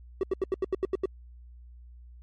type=tone bursts; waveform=triangle; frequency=381.3 Hz; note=G4; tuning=48 cents flat; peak=-21 dBFS; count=9; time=0.21-1.057 s; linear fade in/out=2 ms; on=23 ms; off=80 ms; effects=added 60 Hz sine -46 dBFS peak until 2.22 s + MP3 48 kbps